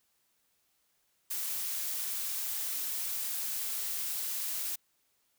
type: noise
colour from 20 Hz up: blue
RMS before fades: -35 dBFS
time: 1.3-4.76 s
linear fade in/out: 10 ms
effects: white hiss -74 dBFS RMS until 5.38 s